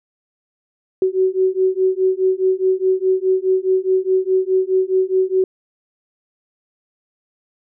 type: beating tone pair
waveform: sine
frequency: 373.5 / 378.3 Hz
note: F#4 / F#4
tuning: +16 / +38 cents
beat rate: 4.8 Hz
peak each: -17 dBFS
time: 1.02-5.44 s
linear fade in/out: 2 ms
effects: none